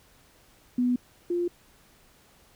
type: tone pair in turn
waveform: sine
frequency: 247 / 349.3 Hz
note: B3 / F4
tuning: 0 / 0 cents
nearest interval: tritone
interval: 600 cents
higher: second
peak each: -21 / -24 dBFS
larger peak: first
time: 0.78-0.96 / 1.3-1.48 s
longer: neither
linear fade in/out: 5 ms
effects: pink hiss -59 dBFS RMS until 2.55 s